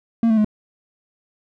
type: tone with pitch steps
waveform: triangle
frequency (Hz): 229.3 / 220.7 / 212.5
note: A#3 / A3 / G#3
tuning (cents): -28 / +5 / +40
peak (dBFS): -11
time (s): 0.23-0.446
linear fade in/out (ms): 2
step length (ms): 72
effects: none